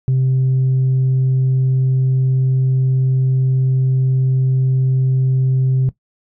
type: tone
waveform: sine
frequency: 130.81 Hz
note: C3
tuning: in tune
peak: -10 dBFS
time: 0.08-5.89 s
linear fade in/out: 0 ms
effects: noise-tail reverb RT60 0.1 s tail -17 dB re dry + tanh soft clip ceiling -10 dBFS